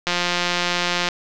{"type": "click train", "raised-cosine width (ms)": 0.2, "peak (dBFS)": -3, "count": 180, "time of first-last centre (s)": [0.07, 1.087], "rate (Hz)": 176, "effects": ["low-pass 6000 Hz 12 dB/octave", "7-bit"]}